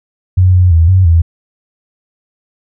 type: tone with pitch steps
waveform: sine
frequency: 92 / 90.6 / 82.2 / 93.6 / 83.2 Hz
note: F#2 / F#2 / E2 / F#2 / E2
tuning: -9 / -36 / -4 / +20 / +17 cents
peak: -4 dBFS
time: 0.37-1.22 s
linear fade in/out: 10 ms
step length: 170 ms
effects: none